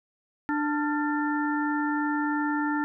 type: harmonic tone with a mistuned harmonic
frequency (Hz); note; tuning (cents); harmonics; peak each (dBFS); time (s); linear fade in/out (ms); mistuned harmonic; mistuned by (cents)
296.2; D4; +15; 1 / 3 / 5 / 6; -26 / -31 / -33 / -34; 0.49-2.84; 0; 5; -120
effects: none